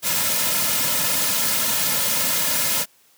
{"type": "noise with comb filter", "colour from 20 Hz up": "white", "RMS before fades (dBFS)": -21, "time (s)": [0.02, 2.86], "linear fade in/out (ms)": 50, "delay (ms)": 2.6, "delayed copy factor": -0.75, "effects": ["white hiss -57 dBFS RMS until 3.17 s", "high-pass 100 Hz 12 dB/octave"]}